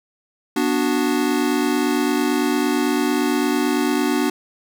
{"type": "chord", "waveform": "square", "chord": "B minor", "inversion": "none", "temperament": "equal with one note detuned", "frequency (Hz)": [244.8, 293.7, 370], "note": ["B3", "D4", "F#4"], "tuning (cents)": [-15, 0, 0], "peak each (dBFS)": [-23, -21, -24], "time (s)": [0.56, 4.3], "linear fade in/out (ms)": 5, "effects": []}